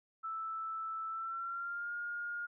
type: tone with pitch glide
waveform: sine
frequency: 1318.5 to 1421.3 Hz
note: E6 to F6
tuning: 0 to +30 cents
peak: -37 dBFS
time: 0.23-2.47 s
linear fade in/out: 20 ms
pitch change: +130 cents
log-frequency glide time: 1.08-1.93 s
effects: none